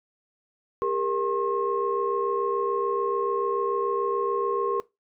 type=tone cluster; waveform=sine; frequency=401.4 / 468.3 / 1073 Hz; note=G4 / A#4 / C6; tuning=+41 / +8 / +43 cents; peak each=-27 dBFS; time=0.82-4.8 s; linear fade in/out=0 ms; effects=noise-tail reverb RT60 0.2 s tail -20 dB re dry + tanh soft clip ceiling -13 dBFS